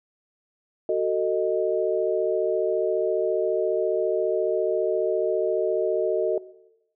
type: chord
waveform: sine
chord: D# diminished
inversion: first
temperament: just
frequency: 373.4 / 448 / 622.3 Hz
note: F#4 / A4 / D#5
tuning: +16 / +31 / 0 cents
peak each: -25 dBFS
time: 0.89-6.38 s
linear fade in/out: 2 ms
effects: noise-tail reverb RT60 0.9 s tail -19 dB re dry